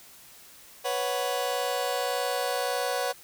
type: chord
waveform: sawtooth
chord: B suspended second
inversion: none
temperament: just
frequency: 493.9 / 555.6 / 740.8 Hz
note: B4 / C#5 / F#5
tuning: 0 / +4 / +2 cents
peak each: -27 dBFS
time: 0.84-3.13 s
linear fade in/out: 20 ms
effects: white hiss -51 dBFS RMS until 3.23 s